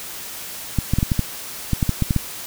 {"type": "clicks", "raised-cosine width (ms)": 5, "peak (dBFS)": -5, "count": 12, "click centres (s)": [0.787, 0.936, 0.986, 1.029, 1.118, 1.193, 1.733, 1.828, 1.893, 2.023, 2.108, 2.163], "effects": ["white hiss -33 dBFS RMS until 2.46 s"]}